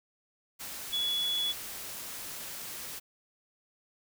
sine tone in noise, 3396 Hz, G#7, 38 cents sharp, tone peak -28 dBFS, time 0.92-1.53 s, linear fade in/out 20 ms, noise white, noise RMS -41 dBFS, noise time 0.59-3 s, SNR +10 dB, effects none

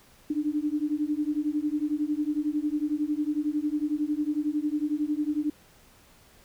sine beating tone pair, 293.7 / 304.7 Hz, D4 / D#4, 0 / -36 cents, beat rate 11 Hz, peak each -28 dBFS, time 0.3-5.5 s, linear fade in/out 5 ms, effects pink hiss -57 dBFS RMS until 6.44 s

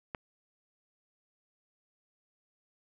click, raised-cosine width 0.5 ms, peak -21 dBFS, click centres 0.148 s, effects none

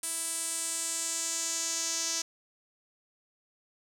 sawtooth tone with band-pass filter sweep, 329.6 Hz, E4, in tune, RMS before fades -33 dBFS, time 0.03-2.22 s, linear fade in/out 5 ms, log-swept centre 9300 to 6100 Hz, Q 3.6, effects none

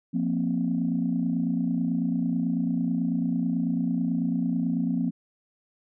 sine chord, F suspended fourth, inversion none, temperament just, 174.61 / 232.8 / 261.9 Hz, F3 / Bb3 / C4, 0 / -2 / +2 cents, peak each -27 dBFS, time 0.13-5.11 s, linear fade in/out 20 ms, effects tanh soft clip ceiling -15 dBFS

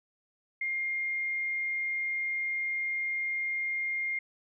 sine tone, 2120 Hz, C7, 22 cents sharp, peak -29 dBFS, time 0.61-4.19 s, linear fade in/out 5 ms, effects none

